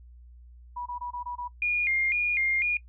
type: tone bursts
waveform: sine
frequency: 974 Hz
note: B5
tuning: 24 cents flat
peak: -32 dBFS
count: 6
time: 0.76-1.48 s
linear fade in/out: 10 ms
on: 100 ms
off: 24 ms
type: tone with vibrato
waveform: sine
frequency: 2271 Hz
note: C#7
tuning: 41 cents sharp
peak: -23 dBFS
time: 1.62-2.77 s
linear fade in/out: 2 ms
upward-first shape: square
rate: 2 Hz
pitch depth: 120 cents each way
effects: noise-tail reverb RT60 0.1 s tail -20 dB re dry + added 60 Hz sine -47 dBFS peak until 2.88 s